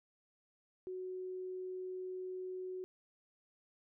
sine tone, 370 Hz, F#4, in tune, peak -40 dBFS, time 0.87-2.84 s, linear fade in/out 0 ms, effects none

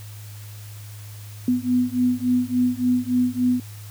sine beating tone pair, 246.9 / 250.4 Hz, B3 / B3, 0 / +24 cents, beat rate 3.5 Hz, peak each -21 dBFS, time 1.48-3.6 s, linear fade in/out 2 ms, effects added 104 Hz sine -36 dBFS peak until 3.9 s + white hiss -46 dBFS RMS until 3.9 s

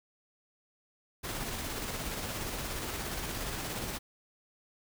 pink noise with tremolo, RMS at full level -36 dBFS, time 1.23-3.99 s, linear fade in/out 20 ms, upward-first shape square, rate 17 Hz, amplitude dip 25%, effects none

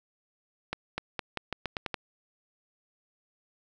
accelerating click train, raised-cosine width 0.3 ms, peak -15 dBFS, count 9, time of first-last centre 0.73-1.943 s, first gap 250 ms, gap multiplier 0.85, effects none

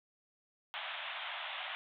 white band-pass noise, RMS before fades -42 dBFS, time 0.74-1.75 s, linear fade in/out 0 ms, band 600 to 3600 Hz, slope 96 dB/octave, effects none

